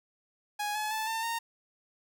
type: tone with pitch steps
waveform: sawtooth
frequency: 830.6 / 852.5 / 874.9 / 898 / 921.6 Hz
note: G#5 / G#5 / A5 / A5 / A#5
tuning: 0 / +45 / -10 / +35 / -20 cents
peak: -27 dBFS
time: 0.59-1.39 s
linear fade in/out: 10 ms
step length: 160 ms
effects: none